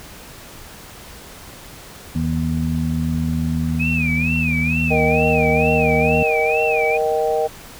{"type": "harmonic tone", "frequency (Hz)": 80, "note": "D#2", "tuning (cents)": 49, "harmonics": [1, 2, 3], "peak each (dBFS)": [-24, -21, -22], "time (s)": [2.15, 6.23], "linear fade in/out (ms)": 5}
{"type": "tone with vibrato", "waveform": "sine", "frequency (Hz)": 2489, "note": "D#7", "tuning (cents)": 0, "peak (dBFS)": -20, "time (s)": [3.79, 6.98], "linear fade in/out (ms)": 20, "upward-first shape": "sine", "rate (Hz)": 2.2, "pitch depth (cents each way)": 150}
{"type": "chord", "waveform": "sine", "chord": "Eb major", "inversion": "second", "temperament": "just", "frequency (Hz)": [466.7, 622.3, 777.8], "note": ["Bb4", "Eb5", "G5"], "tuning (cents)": [2, 0, -14], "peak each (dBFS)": [-19, -21, -22], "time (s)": [4.9, 7.48], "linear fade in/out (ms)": 20}
{"effects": ["pink hiss -39 dBFS RMS until 7.79 s"]}